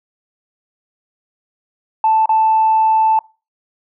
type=tone with dropouts; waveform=sine; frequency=880 Hz; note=A5; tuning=in tune; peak=-9 dBFS; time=2.04-3.19 s; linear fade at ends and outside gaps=2 ms; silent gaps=2.258-2.292 s; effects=noise-tail reverb RT60 0.3 s tail -23 dB re dry + tanh soft clip ceiling -5 dBFS